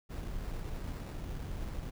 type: noise with sample-and-hold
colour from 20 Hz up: brown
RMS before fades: -39 dBFS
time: 0.09-1.91 s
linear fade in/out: 20 ms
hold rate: 3150 Hz
effects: none